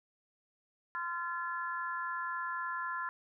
harmonic tone, 343.8 Hz, F4, 27 cents flat, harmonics 3 / 4 / 5, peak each -38 / -39 / -40 dBFS, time 0.95-3.09 s, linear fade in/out 0 ms, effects none

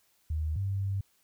sine tone pair in turn, 77.78 / 98 Hz, D#2 / G2, 0 / 0 cents, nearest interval major third, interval 400 cents, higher second, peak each -28 dBFS, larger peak neither, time 0.3-0.56 / 0.56-1.01 s, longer second, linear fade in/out 5 ms, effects white hiss -69 dBFS RMS until 1.23 s

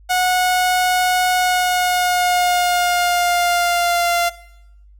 sawtooth tone with pitch glide, 731 to 692.8 Hz, F#5 to F5, -21 to -14 cents, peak -11 dBFS, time 0.09-4.3 s, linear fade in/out 20 ms, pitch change -93 cents, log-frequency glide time 1.35-4.1 s, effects noise-tail reverb RT60 0.8 s tail -18 dB re dry + added 50 Hz sine -43 dBFS peak until 4.99 s

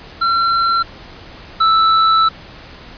square tone pair in turn, 1360 / 1318.2 Hz, F6 / E6, -46 / 0 cents, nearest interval minor second, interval 54 cents, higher first, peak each -13 / -10 dBFS, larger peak second, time 0.21-0.83 / 1.6-2.29 s, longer second, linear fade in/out 10 ms, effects pink hiss -37 dBFS RMS until 2.97 s + resampled to 11025 Hz

